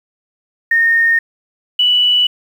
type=tone pair in turn; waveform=sine; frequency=1838 / 2958 Hz; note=A#6 / F#7; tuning=-25 / -1 cents; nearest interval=minor sixth; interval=824 cents; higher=second; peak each=-9 dBFS; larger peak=neither; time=0.71-1.19 / 1.79-2.27 s; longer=neither; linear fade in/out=5 ms; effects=7-bit